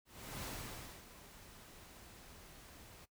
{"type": "noise with ADSR envelope", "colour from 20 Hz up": "pink", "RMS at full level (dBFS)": -44, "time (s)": [0.05, 3.06], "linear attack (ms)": 390, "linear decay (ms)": 590, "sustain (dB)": -13, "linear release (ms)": 21, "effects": ["noise-tail reverb RT60 0.1 s tail -18 dB re dry"]}